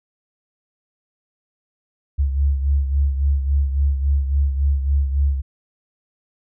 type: beating tone pair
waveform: sine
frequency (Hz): 69.3 / 72.9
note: C#2 / D2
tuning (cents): 0 / -12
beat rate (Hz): 3.6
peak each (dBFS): -16 / -24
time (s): 2.18-5.42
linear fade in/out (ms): 20
effects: none